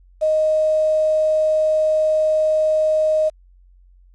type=tone with quantisation; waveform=sine; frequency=622.3 Hz; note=D#5; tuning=in tune; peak=-14 dBFS; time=0.21-3.3 s; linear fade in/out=20 ms; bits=7; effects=added 45 Hz sine -47 dBFS peak until 4.14 s + resampled to 22050 Hz